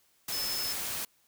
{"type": "tone in noise", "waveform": "sine", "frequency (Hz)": 5220, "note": "E8", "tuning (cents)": -18, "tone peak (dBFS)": -33, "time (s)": [0.32, 0.73], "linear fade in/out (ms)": 5, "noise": "white", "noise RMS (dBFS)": -35, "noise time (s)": [0.28, 1.05], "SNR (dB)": -1, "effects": ["white hiss -68 dBFS RMS until 1.27 s"]}